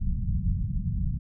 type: low-pass noise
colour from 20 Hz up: pink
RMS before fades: -27 dBFS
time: 0-1.19 s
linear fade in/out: 20 ms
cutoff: 190 Hz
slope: 48 dB/octave
effects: none

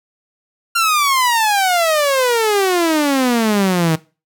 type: exponential sweep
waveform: sawtooth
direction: down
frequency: 1396.9 to 156 Hz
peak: -9 dBFS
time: 0.75-3.96 s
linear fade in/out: 10 ms
effects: noise-tail reverb RT60 0.3 s tail -19 dB re dry

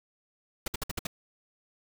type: noise bursts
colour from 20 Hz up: pink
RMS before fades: -32 dBFS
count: 6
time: 0.66-1.07 s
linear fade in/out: 5 ms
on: 20 ms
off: 58 ms
effects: none

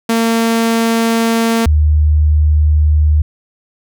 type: tone pair in turn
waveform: sawtooth / sine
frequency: 228.2 / 75.93 Hz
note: A#3 / D#2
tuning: -37 / -42 cents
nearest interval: octave + perfect fifth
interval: 1905 cents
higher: first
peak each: -7 dBFS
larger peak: neither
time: 0.09-1.66 / 1.66-3.22 s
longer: first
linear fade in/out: 5 ms
effects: none

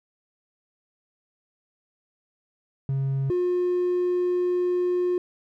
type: tone pair in turn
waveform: triangle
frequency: 135.8 / 357.8 Hz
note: C#3 / F4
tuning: -35 / +42 cents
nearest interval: octave + perfect fourth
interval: 1677 cents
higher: second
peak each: -20 / -18 dBFS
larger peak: second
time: 2.89-3.3 / 3.3-5.18 s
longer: second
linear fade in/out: 2 ms
effects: tanh soft clip ceiling -16 dBFS

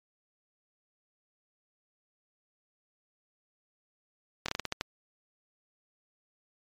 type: slowing click train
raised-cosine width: 0.2 ms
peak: -13 dBFS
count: 8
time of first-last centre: 4.46-4.811 s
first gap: 24 ms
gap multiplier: 1.24
effects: MP3 96 kbps

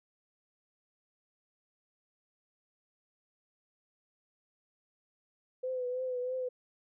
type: tone with vibrato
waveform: sine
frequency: 505 Hz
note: B4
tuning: 39 cents sharp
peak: -32 dBFS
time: 5.63-6.49 s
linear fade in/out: 10 ms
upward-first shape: triangle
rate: 3.1 Hz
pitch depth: 47 cents each way
effects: none

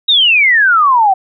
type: exponential sweep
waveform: sine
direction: down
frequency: 3848 to 740 Hz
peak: -6 dBFS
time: 0.08-1.14 s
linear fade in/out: 10 ms
effects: none

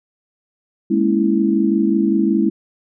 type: chord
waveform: sine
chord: A# half-diminished seventh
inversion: third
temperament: equal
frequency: 207.7 / 233.1 / 277.2 / 329.6 Hz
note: G#3 / A#3 / C#4 / E4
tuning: 0 / 0 / 0 / 0 cents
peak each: -17 / -22 / -21 / -17 dBFS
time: 0.9-2.5 s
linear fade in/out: 10 ms
effects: none

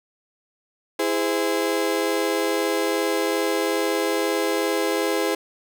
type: chord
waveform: 35% pulse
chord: E augmented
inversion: none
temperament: just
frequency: 329.6 / 412 / 515 Hz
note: E4 / G#4 / B#4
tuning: 0 / -14 / -28 cents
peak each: -24 / -23 / -24 dBFS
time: 0.99-5.35 s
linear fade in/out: 5 ms
effects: none

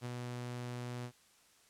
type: tone with ADSR envelope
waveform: sawtooth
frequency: 122.5 Hz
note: B2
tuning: 14 cents flat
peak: -34 dBFS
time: 0.01-1.12 s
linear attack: 42 ms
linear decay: 26 ms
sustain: -2 dB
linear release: 74 ms
effects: white hiss -66 dBFS RMS until 1.69 s + low-pass 10000 Hz 12 dB/octave

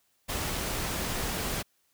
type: noise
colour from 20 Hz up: pink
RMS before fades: -32 dBFS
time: 0.28-1.63 s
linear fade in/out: 20 ms
effects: white hiss -71 dBFS RMS until 1.93 s

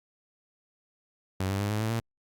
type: tone with pitch steps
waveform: sawtooth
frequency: 94.6 / 98.33 / 102.21 / 106.25 / 110.44 / 114.8 Hz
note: F#2 / G2 / G#2 / G#2 / A2 / A#2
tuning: +39 / +6 / -27 / +40 / +7 / -26 cents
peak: -23 dBFS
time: 1.4-2 s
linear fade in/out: 5 ms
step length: 100 ms
effects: Opus 48 kbps

